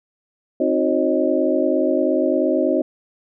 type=tone cluster; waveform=sine; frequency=264.6 / 313.4 / 365.1 / 544 / 621 Hz; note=C4 / D#4 / F#4 / C#5 / D#5; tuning=+20 / +13 / -23 / -33 / -3 cents; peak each=-22 dBFS; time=0.6-2.82 s; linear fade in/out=5 ms; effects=none